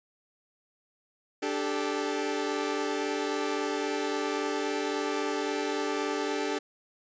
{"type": "chord", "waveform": "sawtooth", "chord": "D suspended fourth", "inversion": "none", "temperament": "equal with one note detuned", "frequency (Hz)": [293.7, 392, 435.7], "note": ["D4", "G4", "A4"], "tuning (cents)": [0, 0, -17], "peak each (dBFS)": -29, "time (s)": [1.42, 6.59], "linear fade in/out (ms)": 10, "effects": ["resampled to 16000 Hz"]}